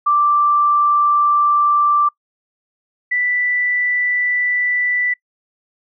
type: tone pair in turn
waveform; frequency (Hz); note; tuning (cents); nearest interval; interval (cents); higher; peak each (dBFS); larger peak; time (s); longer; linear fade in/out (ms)
sine; 1174.7 / 1975.6; D6 / B6; 0 / 0; major sixth; 900; second; -11 / -15; first; 0.06-2.09 / 3.11-5.14; neither; 10
effects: noise-tail reverb RT60 0.1 s tail -24 dB re dry